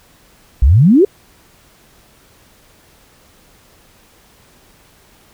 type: exponential sweep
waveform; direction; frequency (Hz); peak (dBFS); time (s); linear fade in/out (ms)
sine; up; 55 to 428.4; -5; 0.62-1.05; 5
effects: pink hiss -49 dBFS RMS until 5.33 s